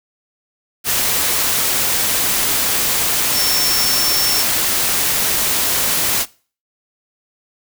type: tone in noise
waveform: sine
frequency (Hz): 5420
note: E8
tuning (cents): +47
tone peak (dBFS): -17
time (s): 3.33-4.45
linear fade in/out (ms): 50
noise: white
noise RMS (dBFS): -17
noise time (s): 0.84-6.26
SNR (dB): -3
effects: noise-tail reverb RT60 0.4 s tail -22 dB re dry